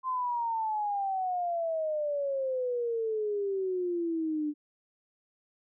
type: exponential sweep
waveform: sine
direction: down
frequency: 1046.5 to 293.7 Hz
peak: -28 dBFS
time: 0.03-4.54 s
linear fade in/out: 50 ms
effects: none